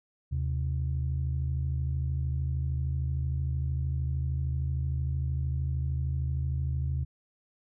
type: tone pair together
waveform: sine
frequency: 77.68 / 130.81 Hz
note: D#2 / C3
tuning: -2 / 0 cents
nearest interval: major sixth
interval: 902 cents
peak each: -28 / -30 dBFS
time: 0.31-7.05 s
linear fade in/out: 20 ms
effects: tanh soft clip ceiling -21 dBFS